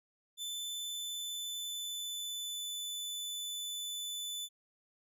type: tone with pitch glide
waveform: sawtooth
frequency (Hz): 3520 to 3500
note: A7 to A7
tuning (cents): 0 to -10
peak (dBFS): -35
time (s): 0.37-4.49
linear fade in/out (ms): 50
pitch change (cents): -10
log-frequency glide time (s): 0.67-2.59
effects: none